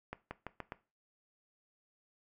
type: accelerating click train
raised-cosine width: 0.5 ms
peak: -25 dBFS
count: 5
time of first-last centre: 0.13-0.721 s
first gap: 180 ms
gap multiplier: 0.87
effects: noise-tail reverb RT60 0.3 s tail -17 dB re dry